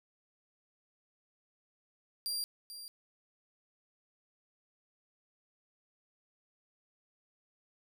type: tone with echo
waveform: sawtooth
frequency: 4756 Hz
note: D8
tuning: 21 cents sharp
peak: -31 dBFS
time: 2.26-2.44 s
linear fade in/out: 0 ms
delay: 440 ms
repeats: 1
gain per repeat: -11 dB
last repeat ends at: 2.88 s
effects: none